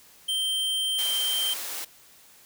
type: tone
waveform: square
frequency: 3136 Hz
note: G7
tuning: in tune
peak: -25 dBFS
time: 0.28-1.54 s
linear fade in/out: 10 ms
type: high-pass noise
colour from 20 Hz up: white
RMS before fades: -34 dBFS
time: 0.98-1.85 s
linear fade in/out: 10 ms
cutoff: 400 Hz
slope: 12 dB/octave
effects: white hiss -54 dBFS RMS until 2.45 s